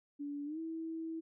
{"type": "tone with pitch glide", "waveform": "sine", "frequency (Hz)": [287.8, 324.9], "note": ["D4", "E4"], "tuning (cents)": [-35, -25], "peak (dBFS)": -38, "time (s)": [0.19, 1.21], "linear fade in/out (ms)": 20, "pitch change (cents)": 210, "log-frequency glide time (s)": [0.45, 0.59], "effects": []}